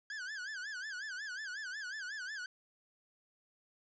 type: tone with vibrato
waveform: 45% pulse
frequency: 1600 Hz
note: G6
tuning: 35 cents sharp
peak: -40 dBFS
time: 0.1-2.46 s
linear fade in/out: 2 ms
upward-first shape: sine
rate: 5.5 Hz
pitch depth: 170 cents each way
effects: resampled to 16000 Hz + 12-bit